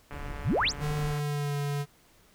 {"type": "click train", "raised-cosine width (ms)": 0.5, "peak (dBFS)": -28, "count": 157, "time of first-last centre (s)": [0.11, 1.193], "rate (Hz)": 144}
{"type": "noise", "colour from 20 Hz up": "brown", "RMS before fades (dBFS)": -38, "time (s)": [0.12, 1.14], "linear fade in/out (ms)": 10}
{"type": "exponential sweep", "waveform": "sine", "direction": "up", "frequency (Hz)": [58.27, 8372], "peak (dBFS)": -23, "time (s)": [0.43, 0.73], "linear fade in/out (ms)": 50}
{"type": "tone with pitch glide", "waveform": "square", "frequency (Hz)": [149.2, 143.62], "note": ["D3", "D3"], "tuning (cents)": [28, -38], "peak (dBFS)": -29, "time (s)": [0.79, 1.86], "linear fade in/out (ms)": 50, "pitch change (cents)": -66, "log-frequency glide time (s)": [1, 1.57]}
{"effects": ["pink hiss -61 dBFS RMS until 2.34 s"]}